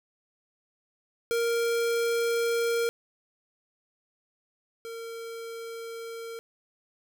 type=tone pair in turn; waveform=square; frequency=466.2 / 458.7 Hz; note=A#4 / A#4; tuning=0 / -28 cents; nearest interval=unison; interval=28 cents; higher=first; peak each=-25 / -37 dBFS; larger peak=first; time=1.31-2.89 / 4.85-6.39 s; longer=first; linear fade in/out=0 ms; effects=10-bit